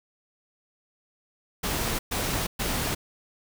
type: noise bursts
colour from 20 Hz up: pink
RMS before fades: -28 dBFS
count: 3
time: 1.63-2.95 s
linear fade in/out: 10 ms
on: 360 ms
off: 120 ms
effects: none